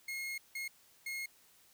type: tone bursts at uneven times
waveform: 40% pulse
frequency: 2154 Hz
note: C7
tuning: 50 cents sharp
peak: -37 dBFS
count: 3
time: 0.08-0.38 / 0.55-0.68 / 1.06-1.26 s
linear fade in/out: 5 ms
effects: white hiss -65 dBFS RMS until 1.73 s